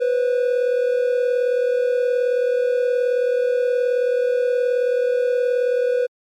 triangle tone pair together, 491.2 / 530 Hz, B4 / C5, -9 / +22 cents, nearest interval minor second, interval 131 cents, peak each -15 / -22 dBFS, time 0-6.07 s, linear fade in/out 20 ms, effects MP3 64 kbps

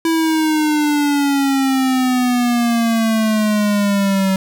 square exponential sweep, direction down, 329.6 to 190 Hz, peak -14 dBFS, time 0.05-4.36 s, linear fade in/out 2 ms, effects 8-bit

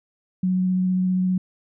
sine tone with vibrato, 184.4 Hz, F#3, 6 cents flat, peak -18 dBFS, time 0.43-1.38 s, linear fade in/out 5 ms, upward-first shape sine, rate 15 Hz, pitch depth 10 cents each way, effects none

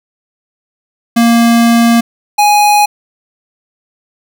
square tone pair in turn, 233.1 / 830.7 Hz, A#3 / G#5, 0 / 0 cents, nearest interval octave + minor seventh, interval 2200 cents, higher second, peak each -6 dBFS, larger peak neither, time 1.16-2.01 / 2.38-2.86 s, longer first, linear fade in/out 10 ms, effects none

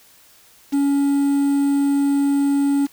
triangle tone with quantisation, 280.8 Hz, C#4, 22 cents sharp, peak -13 dBFS, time 0.72-2.87 s, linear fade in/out 20 ms, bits 6, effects white hiss -51 dBFS RMS until 2.92 s

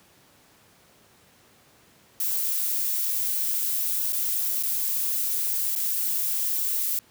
violet noise with dropouts, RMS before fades -26 dBFS, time 2.2-6.99 s, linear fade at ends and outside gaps 2 ms, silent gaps 4.124-4.129 / 4.628-4.633 / 5.753-5.76 s, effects pink hiss -57 dBFS RMS until 7.1 s + high-pass 100 Hz 12 dB/octave

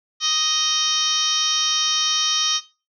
harmonic tone, 623 Hz, D#5, 2 cents sharp, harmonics 2 / 3 / 4 / 5 / 6 / 7 / 8 / 9 / 10, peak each -29 / -35 / -35 / -23 / -24 / -30 / -30 / -23 / -32 dBFS, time 0.2-2.61 s, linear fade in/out 50 ms, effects noise-tail reverb RT60 0.3 s tail -18 dB re dry

